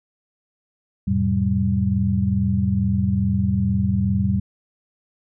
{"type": "tone cluster", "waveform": "sine", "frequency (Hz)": [86.6, 108.9, 128.7, 194.6], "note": ["F2", "A2", "C3", "G3"], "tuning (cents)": [-14, -17, -28, -12], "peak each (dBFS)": [-23, -23, -28, -20], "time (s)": [1.07, 4.4], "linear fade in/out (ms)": 10, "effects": []}